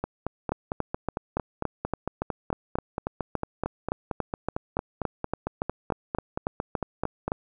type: two click trains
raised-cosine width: 1 ms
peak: -12 / -14 dBFS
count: 25 / 33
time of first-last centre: 0.52-7.319 / 0.04-7.28 s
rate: 3.53 / 4.42 Hz
effects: none